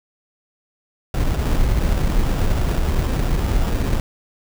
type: noise with sample-and-hold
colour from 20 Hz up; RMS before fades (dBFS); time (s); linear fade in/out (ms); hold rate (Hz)
brown; -18; 1.14-4; 2; 2100
effects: none